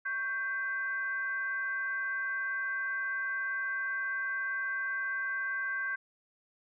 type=tone with frequency modulation; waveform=sine; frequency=1568 Hz; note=G6; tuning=in tune; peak=-31 dBFS; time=0.05-5.96 s; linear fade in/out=10 ms; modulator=459 Hz; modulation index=0.5; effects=none